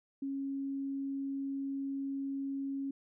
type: tone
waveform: sine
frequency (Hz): 274.3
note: C#4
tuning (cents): -18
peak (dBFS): -34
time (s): 0.22-2.91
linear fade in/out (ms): 5
effects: none